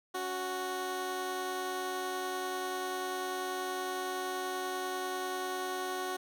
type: tone pair together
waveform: 15% pulse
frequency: 280.1 / 370 Hz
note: C#4 / F#4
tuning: +18 / 0 cents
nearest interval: perfect fourth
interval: 482 cents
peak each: -38 / -28 dBFS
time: 0.14-6.17 s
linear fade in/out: 10 ms
effects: none